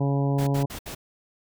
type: harmonic tone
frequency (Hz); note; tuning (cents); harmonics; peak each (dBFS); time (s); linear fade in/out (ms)
139.6; C#3; +13; 1 / 2 / 3 / 4 / 5 / 6 / 7; -22 / -28 / -32 / -34 / -36 / -38 / -39; 0-0.66; 10
type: noise bursts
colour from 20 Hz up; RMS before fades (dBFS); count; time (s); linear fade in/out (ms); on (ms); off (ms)
pink; -36; 4; 0.38-0.95; 10; 93; 66
effects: none